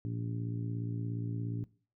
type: harmonic tone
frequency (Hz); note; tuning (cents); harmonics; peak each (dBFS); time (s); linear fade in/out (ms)
57.1; A#1; -35; 2 / 3 / 4 / 5 / 6 / 7; -35 / -43 / -48 / -42 / -55 / -53; 0.05-1.64; 0
effects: noise-tail reverb RT60 0.4 s tail -20 dB re dry